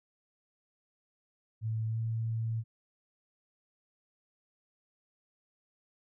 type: tone with pitch glide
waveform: sine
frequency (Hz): 111 to 113.07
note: A2 to A2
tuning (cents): +16 to +48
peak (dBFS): -30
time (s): 1.61-2.64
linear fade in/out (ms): 50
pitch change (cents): +32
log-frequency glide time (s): 1.89-1.97
effects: none